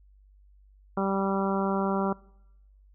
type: harmonic tone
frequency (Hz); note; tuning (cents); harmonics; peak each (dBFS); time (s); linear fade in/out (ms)
195; G3; -9; 1 / 2 / 3 / 4 / 5 / 6 / 7; -28 / -31 / -33 / -34 / -35 / -36 / -36; 0.97-2.13; 5
effects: noise-tail reverb RT60 0.9 s tail -24 dB re dry + added 49 Hz sine -54 dBFS peak until 2.94 s